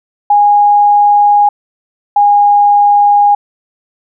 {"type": "tone pair in turn", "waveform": "sine", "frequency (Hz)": [823, 819.3], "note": ["G#5", "G#5"], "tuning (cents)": [-16, -24], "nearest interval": "unison", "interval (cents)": 8, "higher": "first", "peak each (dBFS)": -4, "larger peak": "neither", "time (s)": [[0.3, 1.49], [2.16, 3.35]], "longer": "neither", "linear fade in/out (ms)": 5, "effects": []}